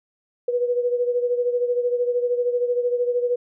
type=beating tone pair; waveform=sine; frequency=485.8 / 498.8 Hz; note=B4 / B4; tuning=-29 / +17 cents; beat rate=13 Hz; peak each=-20 / -26 dBFS; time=0.48-3.36 s; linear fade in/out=5 ms; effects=none